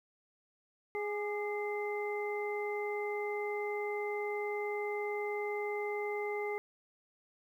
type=harmonic tone with a mistuned harmonic; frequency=415.3 Hz; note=G#4; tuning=in tune; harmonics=1 / 2 / 3 / 5; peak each=-35 / -41 / -49 / -41 dBFS; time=0.95-6.58 s; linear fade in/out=0 ms; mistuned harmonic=3; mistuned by=-56 cents; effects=11-bit